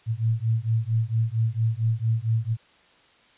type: beating tone pair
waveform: sine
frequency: 110.7 / 115.1 Hz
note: A2 / A#2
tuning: +11 / -22 cents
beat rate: 4.4 Hz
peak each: -24 dBFS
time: 0.06-2.57 s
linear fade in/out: 50 ms
effects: white hiss -57 dBFS RMS until 3.37 s + resampled to 8000 Hz